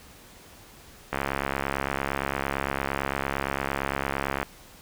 click train, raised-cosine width 0.5 ms, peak -11 dBFS, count 228, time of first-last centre 1.13-4.429 s, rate 68.8 Hz, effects pink hiss -50 dBFS RMS until 4.81 s

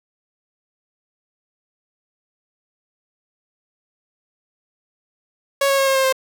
sawtooth tone with pitch steps, 554.4 / 548.7 / 543 / 537.4 / 531.8 / 526.3 Hz, C#5 / C#5 / C#5 / C5 / C5 / C5, 0 / -18 / -36 / +46 / +28 / +10 cents, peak -11 dBFS, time 5.61-6.126 s, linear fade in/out 5 ms, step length 86 ms, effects none

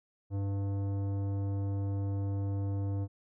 triangle tone with tanh clipping, 99.1 Hz, G2, 19 cents sharp, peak -32 dBFS, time 0.3-3.08 s, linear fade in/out 50 ms, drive 18 dB, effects none

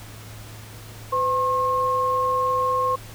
sine tone pair together, 507.3 / 1075 Hz, B4 / C6, +46 / +47 cents, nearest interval octave + minor second, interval 1301 cents, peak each -25 / -20 dBFS, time 1.12-2.96 s, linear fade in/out 10 ms, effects added 108 Hz sine -40 dBFS peak until 3.14 s + pink hiss -43 dBFS RMS until 3.14 s

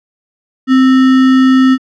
sine tone with sample-and-hold, 261 Hz, C4, 4 cents flat, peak -4 dBFS, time 0.67-1.78 s, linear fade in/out 50 ms, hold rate 1575 Hz, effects low-pass 3000 Hz 12 dB/octave

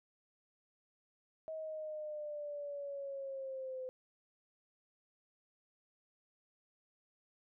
sine linear sweep, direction down, 638 to 511 Hz, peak -40 dBFS, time 1.48-3.89 s, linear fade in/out 0 ms, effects none

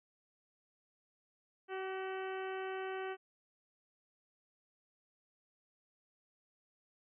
harmonic tone with a mistuned harmonic, 379.4 Hz, F#4, 43 cents sharp, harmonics 1 / 2 / 3 / 4 / 5 / 6 / 7 / 8, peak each -40 / -45 / -50 / -48 / -52 / -56 / -55 / -57 dBFS, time 1.68-3.17 s, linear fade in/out 50 ms, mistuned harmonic 3, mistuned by +22 cents, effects none

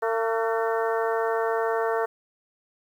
harmonic tone with a mistuned harmonic, 226.1 Hz, A3, 47 cents sharp, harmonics 2 / 3 / 4 / 5 / 6 / 7 / 8, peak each -25 / -29 / -31 / -33 / -35 / -36 / -37 dBFS, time 0.02-2.06 s, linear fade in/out 10 ms, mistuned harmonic 7, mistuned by -73 cents, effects 9-bit

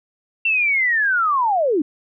sine linear sweep, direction down, 2721 to 270.5 Hz, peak -15 dBFS, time 0.45-1.82 s, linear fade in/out 5 ms, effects none

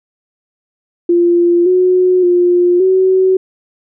sine tone with pitch steps, 346.3 / 366.1 / 353.7 / 375.9 Hz, F4 / F#4 / F4 / F#4, -15 / -18 / +22 / +27 cents, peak -7 dBFS, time 1.09-3.37 s, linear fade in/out 5 ms, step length 570 ms, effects none

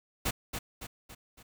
pink noise with echo, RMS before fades -30 dBFS, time 0.25-0.31 s, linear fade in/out 10 ms, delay 280 ms, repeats 4, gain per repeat -6 dB, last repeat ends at 1.43 s, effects none

